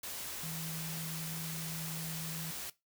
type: tone in noise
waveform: sine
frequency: 161.5 Hz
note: E3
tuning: 35 cents flat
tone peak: -41 dBFS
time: 0.43-2.51 s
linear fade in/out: 5 ms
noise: white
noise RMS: -42 dBFS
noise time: 0.03-2.7 s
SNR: -2 dB
effects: noise-tail reverb RT60 0.2 s tail -18 dB re dry